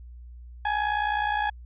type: tone with amplitude modulation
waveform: 30% pulse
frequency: 837 Hz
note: G#5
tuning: 13 cents sharp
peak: -18 dBFS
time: 0.65-1.5 s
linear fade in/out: 5 ms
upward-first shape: sine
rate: 59.8 Hz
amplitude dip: 65%
effects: added 60 Hz sine -41 dBFS peak until 1.65 s + resampled to 8000 Hz